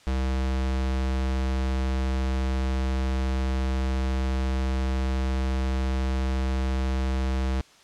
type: tone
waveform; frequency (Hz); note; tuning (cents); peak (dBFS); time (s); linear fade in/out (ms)
square; 65.3; C2; -3; -24; 0.07-7.61; 0
effects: white hiss -54 dBFS RMS until 7.83 s + low-pass 6000 Hz 12 dB/octave